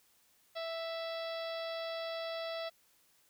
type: harmonic tone with a mistuned harmonic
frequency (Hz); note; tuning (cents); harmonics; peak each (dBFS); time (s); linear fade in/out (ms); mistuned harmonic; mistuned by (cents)
659.3; E5; 0; 1 / 2 / 3 / 4 / 5 / 6 / 7 / 8; -38 / -47 / -49 / -52 / -49 / -50 / -52 / -54; 0.55-2.7; 20; 5; +28
effects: white hiss -69 dBFS RMS until 3.29 s